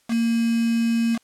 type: tone with quantisation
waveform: sine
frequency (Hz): 230.5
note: A#3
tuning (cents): -19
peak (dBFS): -18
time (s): 0.08-1.19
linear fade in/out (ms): 50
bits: 5
effects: white hiss -63 dBFS RMS until 1.23 s + low-pass 10000 Hz 12 dB/octave